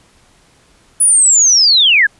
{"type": "linear sweep", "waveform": "sine", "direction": "down", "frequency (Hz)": [10000, 1572], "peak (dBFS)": -6, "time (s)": [1, 2.07], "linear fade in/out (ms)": 10, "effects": ["pink hiss -50 dBFS RMS until 2.19 s", "resampled to 24000 Hz"]}